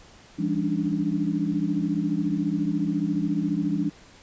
sine tone cluster, 169.2 / 201.4 / 285.2 / 299.5 Hz, E3 / G3 / C#4 / D4, +45 / +47 / +49 / +34 cents, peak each -28 dBFS, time 0.38-3.9 s, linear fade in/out 20 ms, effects pink hiss -51 dBFS RMS until 4.22 s + resampled to 16000 Hz

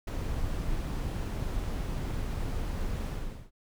brown noise with ADSR envelope, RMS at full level -29 dBFS, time 0.07-3.51 s, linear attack 8 ms, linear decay 16 ms, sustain -3 dB, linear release 440 ms, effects none

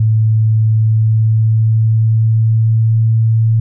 sine tone with pitch glide, 110 to 112.31 Hz, A2 to A2, 0 to +36 cents, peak -8 dBFS, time 0-3.6 s, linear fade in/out 5 ms, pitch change +36 cents, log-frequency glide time 0.74-3.12 s, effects none

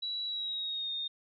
sine tone with pitch glide, 3917 to 3676 Hz, B7 to A#7, -15 to -25 cents, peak -33 dBFS, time 0.02-1.08 s, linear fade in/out 10 ms, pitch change -110 cents, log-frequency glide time 0.26-0.92 s, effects none

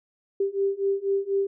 sine beating tone pair, 392 / 396.1 Hz, G4 / G4, 0 / +18 cents, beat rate 4.1 Hz, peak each -26 / -25 dBFS, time 0.4-1.47 s, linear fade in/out 5 ms, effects none

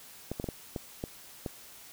clicks, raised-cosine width 2 ms, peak -20 dBFS, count 7, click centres 0.316 / 0.399 / 0.442 / 0.488 / 0.762 / 1.039 / 1.462 s, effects white hiss -51 dBFS RMS until 1.92 s

